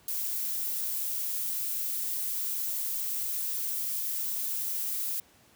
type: noise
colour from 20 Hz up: violet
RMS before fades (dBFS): -32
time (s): 0.08-5.2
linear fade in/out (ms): 2
effects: pink hiss -60 dBFS RMS until 5.55 s + high-pass 80 Hz 12 dB/octave